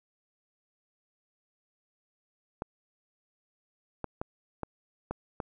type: clicks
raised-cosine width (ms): 1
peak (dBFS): -19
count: 6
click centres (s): 2.621 / 4.043 / 4.215 / 4.633 / 5.11 / 5.402
effects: none